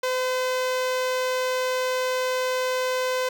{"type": "tone with notch filter", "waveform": "sawtooth", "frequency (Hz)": 510, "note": "C5", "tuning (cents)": -44, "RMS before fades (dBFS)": -25, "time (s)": [0.03, 3.29], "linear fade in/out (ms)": 5, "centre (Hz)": 11000, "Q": 1.4, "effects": []}